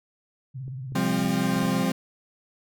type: tone with vibrato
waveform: sine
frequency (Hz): 130.81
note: C3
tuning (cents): 0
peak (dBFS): -32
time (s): 0.54-1.84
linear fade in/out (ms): 20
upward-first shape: sine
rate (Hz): 17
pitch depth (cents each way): 110
type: clicks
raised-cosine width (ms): 3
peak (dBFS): -32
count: 7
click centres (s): 0.68 / 0.922 / 1.194 / 1.25 / 1.563 / 1.629 / 1.66
type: chord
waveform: 40% pulse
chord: F suspended second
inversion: none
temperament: equal with one note detuned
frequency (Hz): 174.61 / 200.3 / 261.6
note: F3 / G3 / C4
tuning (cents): 0 / +38 / 0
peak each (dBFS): -26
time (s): 0.95-1.92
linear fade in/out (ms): 5
effects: none